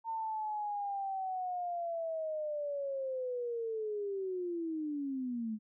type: linear sweep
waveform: sine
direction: down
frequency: 910 to 210.8 Hz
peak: -34 dBFS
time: 0.04-5.59 s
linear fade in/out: 50 ms
effects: none